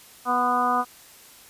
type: harmonic tone with a mistuned harmonic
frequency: 246.2 Hz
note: B3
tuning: 5 cents flat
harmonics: 1 / 2 / 3 / 4 / 5 / 6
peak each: -30 / -33 / -25 / -26 / -23 / -34 dBFS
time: 0.25-0.85 s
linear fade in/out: 50 ms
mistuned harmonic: 4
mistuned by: +27 cents
effects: white hiss -49 dBFS RMS until 1.49 s + resampled to 32000 Hz